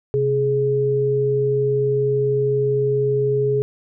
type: tone pair together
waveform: sine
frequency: 131.6 / 418.9 Hz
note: C3 / G#4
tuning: +10 / +15 cents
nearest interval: octave + minor sixth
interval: 2005 cents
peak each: -22 / -17 dBFS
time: 0.14-3.62 s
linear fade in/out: 0 ms
effects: none